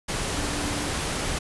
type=tone in noise; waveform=sine; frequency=292.2 Hz; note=D4; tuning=9 cents flat; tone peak=-33 dBFS; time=0.37-0.89 s; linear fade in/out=10 ms; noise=pink; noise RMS=-28 dBFS; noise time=0.08-1.39 s; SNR=-8 dB; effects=resampled to 24000 Hz